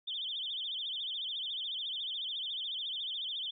sine tone with vibrato, 3322 Hz, G#7, in tune, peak -35 dBFS, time 0.07-3.51 s, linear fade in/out 10 ms, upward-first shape sine, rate 14 Hz, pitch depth 170 cents each way, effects none

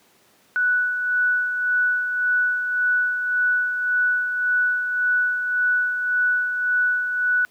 sine tone with tremolo, 1480 Hz, F#6, in tune, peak -16 dBFS, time 0.56-7.45 s, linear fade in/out 0 ms, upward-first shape sine, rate 1.8 Hz, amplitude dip 50%, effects pink hiss -57 dBFS RMS until 7.5 s + high-pass 200 Hz 12 dB/octave

